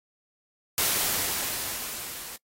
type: noise with level ramp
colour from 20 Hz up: white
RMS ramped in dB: -23 to -40 dBFS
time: 0.78-2.36 s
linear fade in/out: 0 ms
effects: noise-tail reverb RT60 0.1 s tail -23 dB re dry + AAC 48 kbps